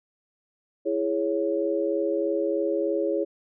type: chord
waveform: sine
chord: C# minor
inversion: first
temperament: just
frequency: 332.6 / 415.8 / 554.4 Hz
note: E4 / G#4 / C#5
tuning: +16 / +2 / 0 cents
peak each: -27 dBFS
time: 0.85-3.25 s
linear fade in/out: 20 ms
effects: none